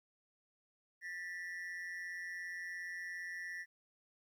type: ring-modulated tone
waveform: triangle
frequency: 1864.7 Hz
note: A#6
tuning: in tune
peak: -37 dBFS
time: 1.01-3.66 s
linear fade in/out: 50 ms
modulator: 88.6 Hz
effects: 13-bit